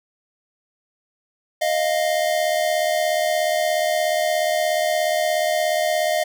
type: tone pair together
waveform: square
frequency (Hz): 621.6 / 698.5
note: D#5 / F5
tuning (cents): -2 / 0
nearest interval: major second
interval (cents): 202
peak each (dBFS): -21 / -23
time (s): 1.61-6.24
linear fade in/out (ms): 10
effects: none